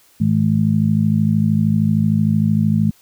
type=harmonic tone; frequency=53.1 Hz; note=G#1; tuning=39 cents sharp; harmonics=2 / 3 / 4; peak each=-19 / -17 / -16 dBFS; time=0.2-2.91 s; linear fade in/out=10 ms; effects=white hiss -53 dBFS RMS until 3.01 s